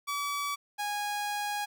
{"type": "tone pair in turn", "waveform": "sawtooth", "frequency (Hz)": [1145, 825], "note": ["D6", "G#5"], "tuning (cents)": [-44, -12], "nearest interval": "tritone", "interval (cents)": 568, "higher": "first", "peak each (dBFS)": -27, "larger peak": "neither", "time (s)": [[0.07, 0.56], [0.78, 1.66]], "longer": "second", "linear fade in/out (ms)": 20, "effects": []}